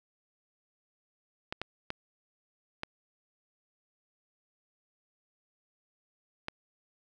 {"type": "clicks", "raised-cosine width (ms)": 0.3, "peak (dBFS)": -18, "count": 5, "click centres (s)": [1.525, 1.616, 1.904, 2.834, 6.484], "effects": []}